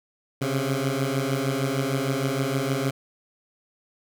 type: beating tone pair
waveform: 15% pulse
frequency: 132.2 / 138.7 Hz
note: C3 / C#3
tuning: +18 / +1 cents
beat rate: 6.5 Hz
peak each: -20 dBFS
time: 0.41-2.91 s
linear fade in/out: 10 ms
effects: none